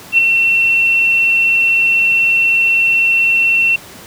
sine tone with ADSR envelope, 2708 Hz, E7, 46 cents sharp, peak -4 dBFS, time 0.12-3.76 s, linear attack 62 ms, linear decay 9 ms, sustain -5 dB, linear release 5 ms, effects pink hiss -35 dBFS RMS until 4.06 s + high-pass 100 Hz 12 dB/octave

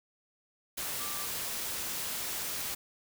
sine tone in noise, 1174.7 Hz, D6, in tune, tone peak -44 dBFS, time 0.99-1.26 s, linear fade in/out 10 ms, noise white, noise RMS -36 dBFS, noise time 0.77-2.75 s, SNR -11 dB, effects none

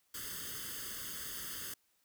white noise with comb filter, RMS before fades -43 dBFS, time 0.14-1.74 s, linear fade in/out 5 ms, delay 0.62 ms, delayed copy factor +1, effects white hiss -75 dBFS RMS until 2.04 s

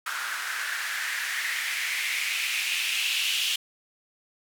blue noise with band-pass filter sweep, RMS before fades -29 dBFS, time 0.06-3.56 s, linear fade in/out 5 ms, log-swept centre 1400 to 3000 Hz, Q 4.2, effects none

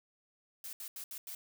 blue noise bursts at uneven times, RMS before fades -44 dBFS, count 5, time 0.64-0.73 / 0.8-0.88 / 0.96-1.04 / 1.11-1.18 / 1.27-1.35 s, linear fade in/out 2 ms, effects none

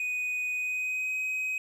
triangle tone with pitch glide, 2489 to 2524 Hz, D#7 to D#7, 0 to +24 cents, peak -27 dBFS, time 0-1.58 s, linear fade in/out 2 ms, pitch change +24 cents, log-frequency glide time 0.53-1.16 s, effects 11-bit

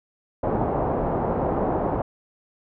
white low-pass noise, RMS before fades -24 dBFS, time 0.43-2.02 s, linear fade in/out 5 ms, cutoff 820 Hz, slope 24 dB/octave, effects none

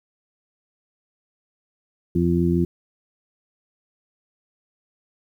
harmonic tone, 86.1 Hz, F2, 24 cents flat, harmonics 1 / 2 / 3 / 4, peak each -25 / -20 / -25 / -22 dBFS, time 2.15-2.65 s, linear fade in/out 5 ms, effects 9-bit

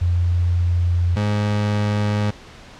sine / 30% pulse tone pair in turn, 87.31 / 104.19 Hz, F2 / G#2, 0 / +6 cents, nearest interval minor third, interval 306 cents, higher second, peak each -15 dBFS, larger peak neither, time 0.01-1.16 / 1.16-2.31 s, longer neither, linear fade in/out 10 ms, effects pink hiss -42 dBFS RMS until 2.79 s + low-pass 5000 Hz 12 dB/octave

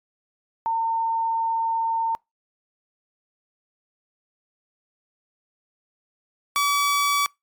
sine / sawtooth tone pair in turn, 908 / 1144 Hz, A#5 / D6, -46 / -46 cents, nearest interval major third, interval 400 cents, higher second, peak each -20 / -15 dBFS, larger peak second, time 0.66-2.15 / 6.56-7.26 s, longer first, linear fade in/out 0 ms, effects noise-tail reverb RT60 0.2 s tail -26 dB re dry + MP3 96 kbps

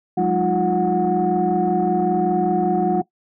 sine tone cluster, 180.4 / 205.6 / 313.3 / 354.3 / 734 Hz, F#3 / G#3 / D#4 / F4 / F#5, -44 / -17 / +12 / +25 / -14 cents, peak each -22 / -24 / -25 / -20 / -19 dBFS, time 0.17-3.02 s, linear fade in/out 10 ms, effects noise-tail reverb RT60 0.1 s tail -19 dB re dry + tanh soft clip ceiling -9 dBFS

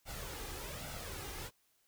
pink noise with flanger, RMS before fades -44 dBFS, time 0.05-1.51 s, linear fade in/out 50 ms, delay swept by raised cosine 1.4 to 2.5 ms, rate 1.2 Hz, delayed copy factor +0.55, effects white hiss -74 dBFS RMS until 1.87 s

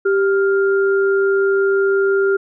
sine tone pair together, 392 / 1402.2 Hz, G4 / F6, 0 / +7 cents, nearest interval octave + minor seventh, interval 2207 cents, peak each -13 / -21 dBFS, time 0.05-2.37 s, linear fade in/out 10 ms, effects none

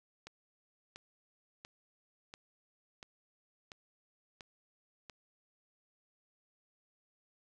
click train, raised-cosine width 0.2 ms, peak -30 dBFS, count 8, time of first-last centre 0.27-5.098 s, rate 1.45 Hz, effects none

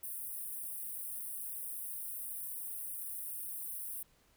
white high-pass noise, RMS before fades -42 dBFS, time 0.03-4.03 s, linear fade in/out 5 ms, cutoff 8800 Hz, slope 96 dB/octave, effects pink hiss -69 dBFS RMS until 4.36 s

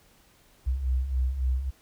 sine beating tone pair, 61.74 / 65.34 Hz, B1 / C2, 0 / -2 cents, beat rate 3.6 Hz, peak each -30 / -24 dBFS, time 0.66-1.71 s, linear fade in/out 20 ms, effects tanh soft clip ceiling -17 dBFS + pink hiss -60 dBFS RMS until 1.81 s

